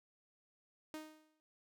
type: tone with exponential decay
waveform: sawtooth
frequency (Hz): 310.3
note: D#4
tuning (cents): -5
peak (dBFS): -38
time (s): 0.94-1.4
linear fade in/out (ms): 0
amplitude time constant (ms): 98
effects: none